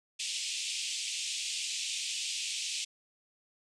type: band-pass noise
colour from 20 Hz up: pink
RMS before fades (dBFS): -36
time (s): 0.19-2.85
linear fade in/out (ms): 10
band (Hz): 2500 to 8700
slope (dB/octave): 48
effects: none